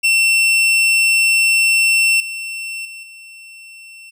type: tone with level steps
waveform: 40% pulse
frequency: 2700 Hz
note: E7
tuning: 41 cents sharp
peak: -10 / -23 / -30 / -35 dBFS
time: 0.03-4.11 s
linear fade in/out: 20 ms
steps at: 2.2 / 2.85 / 3.03 s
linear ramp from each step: 2 ms
effects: none